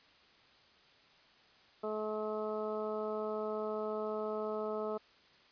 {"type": "harmonic tone", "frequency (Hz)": 214.4, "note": "A3", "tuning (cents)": -45, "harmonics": [1, 2, 3, 4, 5, 6], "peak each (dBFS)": [-44, -37, -40, -48, -48, -45], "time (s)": [1.83, 4.98], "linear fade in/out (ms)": 10, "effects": ["white hiss -63 dBFS RMS until 5.51 s", "resampled to 11025 Hz"]}